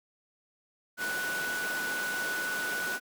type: tone in noise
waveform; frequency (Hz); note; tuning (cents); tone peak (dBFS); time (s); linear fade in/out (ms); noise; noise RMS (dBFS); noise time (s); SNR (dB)
sine; 1480; F#6; 0; -31; 0.97-3; 50; pink; -36; 0.97-3; +2
effects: high-pass 300 Hz 12 dB/octave